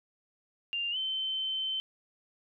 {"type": "tone with pitch glide", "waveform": "sine", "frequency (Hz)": [2794, 3082], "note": ["F7", "G7"], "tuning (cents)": [0, -30], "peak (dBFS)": -30, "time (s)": [0.73, 1.8], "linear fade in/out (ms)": 0, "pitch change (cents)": 170, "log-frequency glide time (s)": [0.91, 0.97], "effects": []}